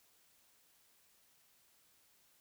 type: silence
effects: white hiss -70 dBFS RMS until 2.4 s